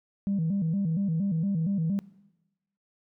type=tone with vibrato; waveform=sine; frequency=179.3 Hz; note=F3; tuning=46 cents sharp; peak=-23 dBFS; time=0.27-1.99 s; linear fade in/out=0 ms; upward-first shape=square; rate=4.3 Hz; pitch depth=180 cents each way; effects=noise-tail reverb RT60 1.0 s tail -21 dB re dry + tanh soft clip ceiling -21 dBFS